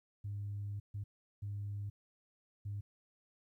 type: tone bursts at uneven times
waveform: sine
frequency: 101.8 Hz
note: G#2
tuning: 34 cents flat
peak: -37 dBFS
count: 4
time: 0.24-0.8 / 0.94-1.04 / 1.42-1.9 / 2.65-2.81 s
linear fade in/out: 10 ms
effects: tanh soft clip ceiling -34 dBFS + 13-bit